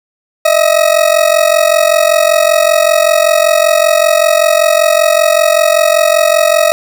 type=ring-modulated tone; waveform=40% pulse; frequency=635 Hz; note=D#5; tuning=35 cents sharp; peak=-3 dBFS; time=0.45-6.72 s; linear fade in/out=0 ms; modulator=22.6 Hz; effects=none